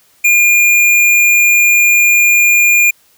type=tone; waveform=square; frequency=2415 Hz; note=D7; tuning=48 cents sharp; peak=-7 dBFS; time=0.24-2.91 s; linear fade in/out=10 ms; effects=white hiss -51 dBFS RMS until 3.17 s